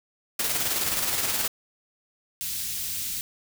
white noise with tremolo, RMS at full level -25 dBFS, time 0.39-1.48 s, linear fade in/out 5 ms, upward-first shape square, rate 19 Hz, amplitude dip 35%
white band-stop noise, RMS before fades -31 dBFS, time 2.41-3.21 s, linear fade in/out 0 ms, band 170 to 3100 Hz, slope 12 dB/octave
effects none

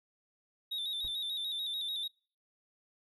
triangle tone with vibrato, 3668 Hz, A#7, 29 cents flat, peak -33 dBFS, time 0.71-2.08 s, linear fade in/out 10 ms, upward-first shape square, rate 6.8 Hz, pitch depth 56 cents each way
brown noise with exponential decay, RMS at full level -46 dBFS, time 1.04-1.18 s, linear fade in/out 1 ms, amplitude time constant 29 ms
effects noise-tail reverb RT60 0.4 s tail -25 dB re dry

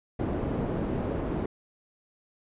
white low-pass noise, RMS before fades -30 dBFS, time 0.19-1.46 s, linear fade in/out 5 ms, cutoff 380 Hz, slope 12 dB/octave, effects resampled to 8000 Hz

